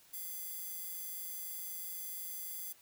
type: tone with high-pass filter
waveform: square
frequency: 681 Hz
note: F5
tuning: 44 cents flat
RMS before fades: -43 dBFS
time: 0.13-2.73 s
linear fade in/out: 10 ms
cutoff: 12000 Hz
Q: 0.58
effects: white hiss -63 dBFS RMS until 2.81 s